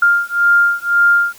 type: beating tone pair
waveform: sine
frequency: 1400 / 1401.9 Hz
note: F6 / F6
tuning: +4 / +6 cents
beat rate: 1.9 Hz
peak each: -13 dBFS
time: 0.02-1.33 s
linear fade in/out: 5 ms
effects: white hiss -42 dBFS RMS until 1.38 s